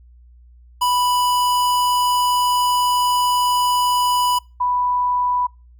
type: tone pair in turn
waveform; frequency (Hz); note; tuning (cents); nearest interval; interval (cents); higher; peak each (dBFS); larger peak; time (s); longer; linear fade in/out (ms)
square / sine; 987.8 / 987.8; B5 / B5; 0 / 0; unison; 0; neither; -16; neither; 0.81-4.39 / 4.6-5.47; first; 10
effects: noise-tail reverb RT60 0.3 s tail -26 dB re dry + added 60 Hz sine -44 dBFS peak until 5.79 s